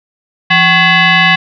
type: tone with frequency modulation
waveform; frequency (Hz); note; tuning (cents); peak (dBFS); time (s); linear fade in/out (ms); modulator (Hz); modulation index
sine; 170; F3; -46; -5; 0.5-1.36; 10; 931; 3.1
effects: none